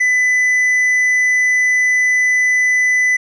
triangle tone with tanh clipping, 2000 Hz, B6, 21 cents sharp, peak -12 dBFS, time 0-3.17 s, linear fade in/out 10 ms, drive 9 dB, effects none

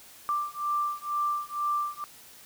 sine beating tone pair, 1179 / 1181.1 Hz, D6 / D6, +6 / +9 cents, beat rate 2.1 Hz, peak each -30 dBFS, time 0.29-2.04 s, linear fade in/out 0 ms, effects white hiss -51 dBFS RMS until 2.45 s

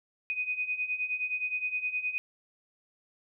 sine beating tone pair, 2489 / 2498.6 Hz, D#7 / D#7, 0 / +7 cents, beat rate 9.6 Hz, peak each -35 / -31 dBFS, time 0.3-2.18 s, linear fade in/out 0 ms, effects none

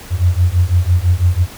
sine beating tone pair, 86 / 92 Hz, F2 / F#2, -26 / -9 cents, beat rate 6 Hz, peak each -13 dBFS, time 0.1-1.47 s, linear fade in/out 50 ms, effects pink hiss -35 dBFS RMS until 1.57 s

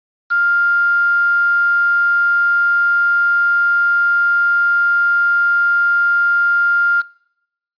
sine tone with quantisation, 1400 Hz, F6, 4 cents sharp, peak -12 dBFS, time 0.3-7.02 s, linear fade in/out 20 ms, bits 5, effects noise-tail reverb RT60 0.8 s tail -23 dB re dry + resampled to 11025 Hz

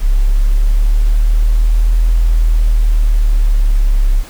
sine exponential two-way sweep, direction up then down, 34 to 41.13 to 34 Hz, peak -7 dBFS, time 0-4.24 s, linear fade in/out 50 ms, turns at 2.13 s, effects pink hiss -36 dBFS RMS until 4.29 s

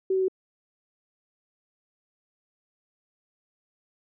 sine tone with pitch steps, 380.4 / 378 / 375.6 Hz, F#4 / F#4 / F#4, +48 / +37 / +26 cents, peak -21 dBFS, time 0.1-0.283 s, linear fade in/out 5 ms, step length 61 ms, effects none

